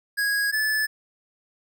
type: tone pair in turn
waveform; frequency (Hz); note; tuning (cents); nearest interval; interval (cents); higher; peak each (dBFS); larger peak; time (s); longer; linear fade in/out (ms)
square; 1653 / 1734.4; G#6 / A6; -9 / -25; minor second; 84; second; -22; neither; 0.17-0.52 / 0.52-0.87; neither; 20
effects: none